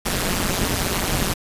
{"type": "noise with amplitude modulation", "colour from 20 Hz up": "pink", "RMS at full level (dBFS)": -18, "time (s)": [0.05, 1.34], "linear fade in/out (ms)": 10, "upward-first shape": "sine", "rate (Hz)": 180, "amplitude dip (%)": 100, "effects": ["resampled to 32000 Hz"]}